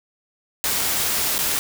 white noise with dropouts, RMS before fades -22 dBFS, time 0.64-1.59 s, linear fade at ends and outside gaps 0 ms, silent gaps 1.381-1.389 s, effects none

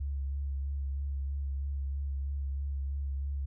sine tone with vibrato, 69.3 Hz, C#2, in tune, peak -31 dBFS, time 0-3.46 s, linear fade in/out 10 ms, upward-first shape sine, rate 3.1 Hz, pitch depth 25 cents each way, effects none

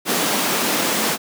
pink high-pass noise, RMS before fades -20 dBFS, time 0.05-1.18 s, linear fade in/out 50 ms, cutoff 200 Hz, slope 24 dB/octave, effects none

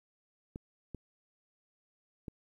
clicks, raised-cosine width 3 ms, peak -28 dBFS, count 3, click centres 0.559 / 0.947 / 2.282 s, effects 11-bit

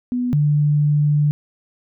sine tone pair in turn, 246.9 / 147.79 Hz, B3 / D3, 0 / +11 cents, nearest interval major sixth, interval 889 cents, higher first, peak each -18 / -13 dBFS, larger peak second, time 0.12-0.33 / 0.33-1.31 s, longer second, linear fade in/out 0 ms, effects none

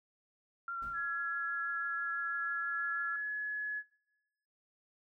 sine tone with vibrato, 1371 Hz, F6, 32 cents flat, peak -36 dBFS, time 0.68-3.16 s, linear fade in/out 2 ms, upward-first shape triangle, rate 6.1 Hz, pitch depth 23 cents each way
brown noise with exponential decay, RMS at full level -47 dBFS, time 0.82-1.24 s, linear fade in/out 5 ms, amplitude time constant 90 ms
sine tone with pitch glide, 1681 to 1696.6 Hz, G#6 to G#6, +20 to +36 cents, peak -35 dBFS, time 0.93-3.83 s, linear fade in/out 50 ms, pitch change +16 cents, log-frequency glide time 2.25-3.04 s
effects noise-tail reverb RT60 0.9 s tail -20 dB re dry

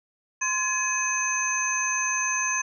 sine tone cluster, 1033 / 1694 / 2534 / 6230 Hz, C6 / G#6 / D#7 / G8, -22 / +34 / +31 / -12 cents, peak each -30 / -30 / -29 / -27 dBFS, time 0.41-2.62 s, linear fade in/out 10 ms, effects none

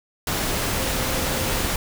sine tone in noise, 523.3 Hz, C5, in tune, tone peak -33 dBFS, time 0.77-1.63 s, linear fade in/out 2 ms, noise pink, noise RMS -24 dBFS, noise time 0.27-1.76 s, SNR -12 dB, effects none

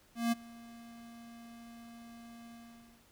square tone with ADSR envelope, 233.1 Hz, A#3, in tune, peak -27 dBFS, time 0.15-3.07 s, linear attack 170 ms, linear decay 20 ms, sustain -23 dB, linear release 520 ms, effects pink hiss -65 dBFS RMS until 3.11 s

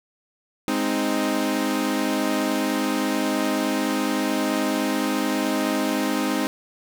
sawtooth chord, Ab major, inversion none, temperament equal, 207.7 / 261.6 / 311.1 Hz, Ab3 / C4 / Eb4, 0 / 0 / 0 cents, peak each -24 / -21 / -21 dBFS, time 0.68-6.47 s, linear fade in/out 0 ms, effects none

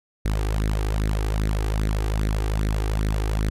sawtooth tone with flanger, 52.7 Hz, G#1, 26 cents sharp, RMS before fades -23 dBFS, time 0.25-3.5 s, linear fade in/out 5 ms, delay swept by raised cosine 0.48 to 2.58 ms, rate 2.5 Hz, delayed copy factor +0.7, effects resampled to 32000 Hz

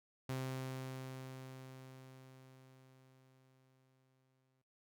sawtooth tone with exponential decay, 130.81 Hz, C3, in tune, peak -34 dBFS, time 0.29-4.62 s, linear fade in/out 5 ms, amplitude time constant 940 ms, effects noise-tail reverb RT60 0.3 s tail -18 dB re dry

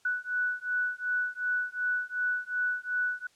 sine beating tone pair, 1480 / 1482.7 Hz, F#6 / F#6, 0 / +3 cents, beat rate 2.7 Hz, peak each -31 dBFS, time 0.05-3.27 s, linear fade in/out 5 ms, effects white hiss -65 dBFS RMS until 3.35 s + low-pass 8000 Hz 12 dB/octave

